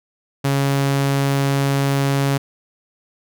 sawtooth tone, 138.59 Hz, C#3, in tune, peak -12 dBFS, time 0.44-2.38 s, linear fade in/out 10 ms, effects none

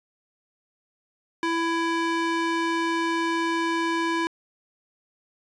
square tone with band-pass filter, 332.3 Hz, E4, 14 cents sharp, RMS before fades -25 dBFS, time 1.43-4.27 s, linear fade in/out 0 ms, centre 1400 Hz, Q 0.64, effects resampled to 24000 Hz

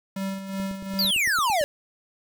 square tone with tremolo, 193.8 Hz, G3, 20 cents flat, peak -27 dBFS, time 0.16-1.11 s, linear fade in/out 5 ms, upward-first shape sine, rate 2.7 Hz, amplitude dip 60%
click train, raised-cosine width 3 ms, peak -28 dBFS, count 10, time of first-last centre 0.6-1.612 s, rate 8.89 Hz
square exponential sweep, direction down, 4887 to 554.4 Hz, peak -21 dBFS, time 0.99-1.64 s, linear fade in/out 0 ms
effects 8-bit

